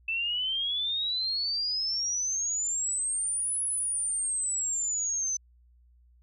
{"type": "exponential two-way sweep", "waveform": "sine", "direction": "up then down", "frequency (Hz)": [2637, 10380, 6080], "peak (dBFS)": -27, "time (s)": [0.08, 5.37], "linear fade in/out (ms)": 5, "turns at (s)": 3.63, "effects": ["added 60 Hz sine -57 dBFS peak until 6.22 s"]}